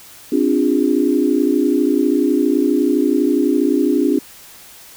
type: chord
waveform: sine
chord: D half-diminished seventh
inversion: third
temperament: equal with one note detuned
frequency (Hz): 261.6 / 293.7 / 349.2 / 406.5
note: C4 / D4 / F4 / Ab4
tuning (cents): 0 / 0 / 0 / -37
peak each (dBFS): -18 / -16 / -19 / -21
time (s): 0.32-4.19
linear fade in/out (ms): 5
effects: white hiss -41 dBFS RMS until 4.96 s